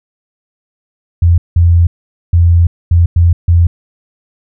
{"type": "tone bursts at uneven times", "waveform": "sine", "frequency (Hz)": 85.5, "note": "F2", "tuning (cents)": -36, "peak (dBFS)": -4, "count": 6, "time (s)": [[1.22, 1.38], [1.56, 1.87], [2.33, 2.67], [2.91, 3.06], [3.16, 3.33], [3.48, 3.67]], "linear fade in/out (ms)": 5, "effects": []}